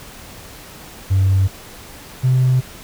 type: tone pair in turn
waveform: triangle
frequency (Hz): 95.9 / 128.57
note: G2 / C3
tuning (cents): -37 / -30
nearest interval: perfect fourth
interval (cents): 507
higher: second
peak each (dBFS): -8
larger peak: neither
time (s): 1.1-1.48 / 2.23-2.61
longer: neither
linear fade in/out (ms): 20
effects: tanh soft clip ceiling -8 dBFS + pink hiss -38 dBFS RMS until 2.83 s